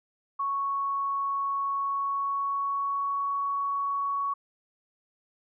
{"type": "tone with pitch glide", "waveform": "sine", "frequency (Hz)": [1108.7, 1118.3], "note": ["C#6", "C#6"], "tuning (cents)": [0, 15], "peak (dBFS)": -26, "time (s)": [0.39, 4.34], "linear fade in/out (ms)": 10, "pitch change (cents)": 15, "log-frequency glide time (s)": [1.77, 3.31], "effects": []}